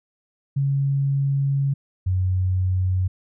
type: tone pair in turn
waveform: sine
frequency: 138.59 / 92.5 Hz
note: C#3 / F#2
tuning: 0 / 0 cents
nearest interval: perfect fifth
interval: 700 cents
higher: first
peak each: -18 dBFS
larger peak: neither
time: 0.56-1.74 / 2.06-3.08 s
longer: first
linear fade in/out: 10 ms
effects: none